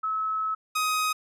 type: tone pair in turn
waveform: sine / sawtooth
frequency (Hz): 1294 / 1256.4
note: E6 / D#6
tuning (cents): -32 / +16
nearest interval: minor second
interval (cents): 52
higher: first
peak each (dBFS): -25 / -20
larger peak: second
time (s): 0.03-0.55 / 0.75-1.13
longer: first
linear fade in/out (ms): 10
effects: resampled to 32000 Hz